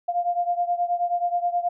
sine beating tone pair, 698.5 / 707.9 Hz, F5 / F5, 0 / +23 cents, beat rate 9.4 Hz, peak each -23 / -26 dBFS, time 0.08-1.69 s, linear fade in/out 10 ms, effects none

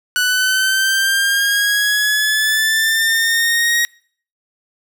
sawtooth linear sweep, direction up, 1480 to 1889 Hz, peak -10 dBFS, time 0.16-3.85 s, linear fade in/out 0 ms, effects noise-tail reverb RT60 0.5 s tail -25 dB re dry

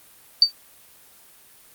sine tone with exponential decay, 4600 Hz, D8, 37 cents flat, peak -6 dBFS, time 0.42-0.52 s, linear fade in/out 2 ms, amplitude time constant 20 ms, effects white hiss -51 dBFS RMS until 1.74 s + Opus 32 kbps

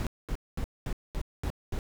brown noise bursts, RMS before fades -31 dBFS, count 7, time 0-1.789 s, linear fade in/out 0 ms, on 67 ms, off 220 ms, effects none

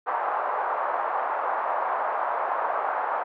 pink band-pass noise, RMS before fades -27 dBFS, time 0.06-3.24 s, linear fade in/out 20 ms, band 690 to 1200 Hz, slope 24 dB/octave, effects none

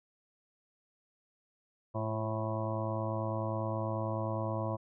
harmonic tone with a mistuned harmonic, 109.4 Hz, A2, 9 cents flat, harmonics 1 / 2 / 3 / 5 / 6 / 7 / 8 / 9 / 10, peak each -35 / -42 / -41 / -39 / -40 / -48 / -50 / -41 / -46 dBFS, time 1.94-4.77 s, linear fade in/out 20 ms, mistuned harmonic 3, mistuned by +40 cents, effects none

